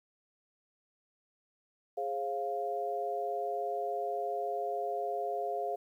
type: chord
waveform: sine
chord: F minor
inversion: first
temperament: equal with one note detuned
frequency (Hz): 415.3 / 535.2 / 698.5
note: Ab4 / C5 / F5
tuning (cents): 0 / +39 / 0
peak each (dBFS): -37 / -39 / -34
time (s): 1.97-5.76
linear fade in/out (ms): 10
effects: 11-bit